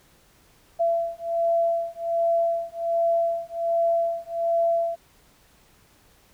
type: beating tone pair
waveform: sine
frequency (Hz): 673 / 674.3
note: E5 / E5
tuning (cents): +36 / +39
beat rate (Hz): 1.3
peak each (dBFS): -24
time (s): 0.79-4.96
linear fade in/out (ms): 20
effects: pink hiss -58 dBFS RMS until 6.33 s